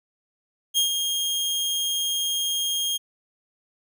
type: tone with ADSR envelope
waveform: sawtooth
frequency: 3236 Hz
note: G#7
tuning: 46 cents flat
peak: -14 dBFS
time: 0.74-2.98 s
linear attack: 39 ms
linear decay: 110 ms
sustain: -6 dB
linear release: 20 ms
effects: none